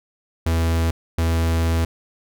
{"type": "tone bursts at uneven times", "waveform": "45% pulse", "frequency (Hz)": 82.41, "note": "E2", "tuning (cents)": 0, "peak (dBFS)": -17, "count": 2, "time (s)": [[0.46, 0.91], [1.18, 1.85]], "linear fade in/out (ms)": 5, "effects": []}